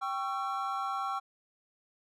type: chord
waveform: triangle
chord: C# diminished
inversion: second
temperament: equal with one note detuned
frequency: 784 / 1108.7 / 1345.4 Hz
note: G5 / C#6 / E6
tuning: 0 / 0 / +35 cents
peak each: -34 dBFS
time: 0.01-1.2 s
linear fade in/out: 20 ms
effects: none